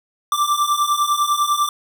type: beating tone pair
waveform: square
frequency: 1170 / 1180 Hz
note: D6 / D6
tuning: -7 / +8 cents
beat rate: 10 Hz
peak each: -21 / -19 dBFS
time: 0.32-1.69 s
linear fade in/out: 2 ms
effects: none